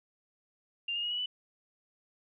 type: tone with pitch steps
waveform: sine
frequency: 2794 / 2840 / 2886 / 2933 / 2981 Hz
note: F7 / F7 / F#7 / F#7 / F#7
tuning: 0 / +28 / -44 / -16 / +12 cents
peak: -31 dBFS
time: 0.88-1.26 s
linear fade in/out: 5 ms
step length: 76 ms
effects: none